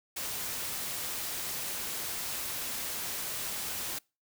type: noise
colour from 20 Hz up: white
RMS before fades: -36 dBFS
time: 0.16-3.99 s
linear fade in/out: 10 ms
effects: noise-tail reverb RT60 0.3 s tail -26 dB re dry